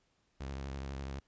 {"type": "tone with vibrato", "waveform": "sawtooth", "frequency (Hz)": 68, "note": "C#2", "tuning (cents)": -33, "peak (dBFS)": -35, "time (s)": [0.4, 1.2], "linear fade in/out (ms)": 10, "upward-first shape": "sine", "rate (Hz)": 12, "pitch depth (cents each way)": 68, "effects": ["pink hiss -75 dBFS RMS until 1.27 s", "resampled to 16000 Hz"]}